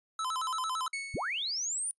square tone with vibrato, 1157 Hz, D6, 26 cents flat, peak -32 dBFS, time 0.19-0.88 s, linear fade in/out 2 ms, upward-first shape square, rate 8.9 Hz, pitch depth 210 cents each way
40% pulse tone with exponential decay, 2210 Hz, C#7, 6 cents flat, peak -31 dBFS, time 0.93-1.67 s, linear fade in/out 5 ms, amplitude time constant 160 ms
sine linear sweep, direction up, 36.71 to 9590 Hz, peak -31 dBFS, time 1.14-1.91 s, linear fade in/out 0 ms
effects noise-tail reverb RT60 0.1 s tail -26 dB re dry + resampled to 24000 Hz

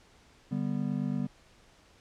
triangle chord, G major, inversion second, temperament just, 147 / 196 / 245 Hz, D3 / G3 / B3, +2 / 0 / -14 cents, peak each -32 / -31 / -31 dBFS, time 0.51-1.27 s, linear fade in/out 10 ms, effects pink hiss -60 dBFS RMS until 2 s + low-pass 7000 Hz 12 dB/octave

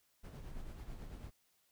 brown noise with tremolo, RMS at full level -45 dBFS, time 0.23-1.31 s, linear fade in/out 20 ms, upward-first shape sine, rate 9.1 Hz, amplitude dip 45%, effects white hiss -75 dBFS RMS until 1.71 s

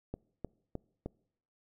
click train, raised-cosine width 2 ms, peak -24 dBFS, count 4, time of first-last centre 0.14-1.06 s, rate 3.26 Hz, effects noise-tail reverb RT60 0.7 s tail -25 dB re dry

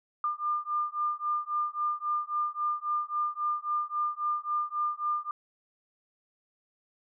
sine beating tone pair, 1200 / 1203.7 Hz, D6 / D6, +37 / +42 cents, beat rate 3.7 Hz, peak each -31 dBFS, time 0.24-5.31 s, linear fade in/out 2 ms, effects none

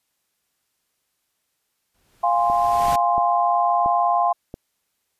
pink noise with exponential growth, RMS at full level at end -28 dBFS, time 1.94-2.96 s, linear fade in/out 5 ms, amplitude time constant 220 ms
sine chord, F minor, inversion none, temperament equal with one note detuned, 698.5 / 818.2 / 1046.5 Hz, F5 / Ab5 / C6, 0 / -26 / 0 cents, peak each -19 / -22 / -21 dBFS, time 2.23-4.33 s, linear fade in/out 10 ms
click train, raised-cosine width 2 ms, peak -19 dBFS, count 4, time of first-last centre 2.5-4.541 s, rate 1.47 Hz
effects white hiss -73 dBFS RMS until 5.19 s + resampled to 32000 Hz

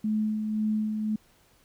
sine tone with tremolo, 215 Hz, A3, 40 cents flat, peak -23 dBFS, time 0.04-1.16 s, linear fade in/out 5 ms, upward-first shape sine, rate 1.9 Hz, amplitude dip 40%, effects pink hiss -62 dBFS RMS until 1.64 s

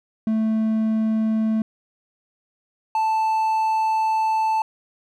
triangle tone pair in turn, 220 / 880 Hz, A3 / A5, 0 / 0 cents, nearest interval 2 octaves, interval 2400 cents, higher second, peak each -16 dBFS, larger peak neither, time 0.27-1.62 / 2.95-4.62 s, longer second, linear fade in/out 2 ms, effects none

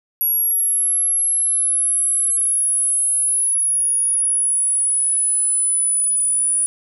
sine exponential sweep, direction down, 11340 to 9780 Hz, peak -15 dBFS, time 0.21-6.66 s, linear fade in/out 0 ms, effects none

